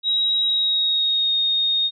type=tone with pitch glide; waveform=sine; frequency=3828 to 3708 Hz; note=A#7 to A#7; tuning=+45 to -10 cents; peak=-17 dBFS; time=0.03-1.91 s; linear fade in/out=50 ms; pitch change=-55 cents; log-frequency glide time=0.43-1.35 s; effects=none